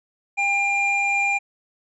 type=tone pair together; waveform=triangle; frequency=800 / 2397 Hz; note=G5 / D7; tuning=+35 / +35 cents; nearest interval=octave + perfect fifth; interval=1900 cents; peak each=-23 / -18 dBFS; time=0.37-1.39 s; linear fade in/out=20 ms; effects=resampled to 22050 Hz